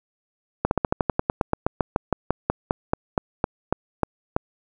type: slowing click train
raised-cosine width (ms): 1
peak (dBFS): -5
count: 24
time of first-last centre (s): 0.65-4.364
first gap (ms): 61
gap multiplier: 1.08
effects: none